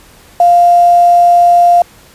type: tone with quantisation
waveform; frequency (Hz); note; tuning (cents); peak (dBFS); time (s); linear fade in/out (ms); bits
sine; 698.5; F5; 0; -3; 0.4-1.82; 2; 5
effects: pink hiss -41 dBFS RMS until 2.14 s + resampled to 32000 Hz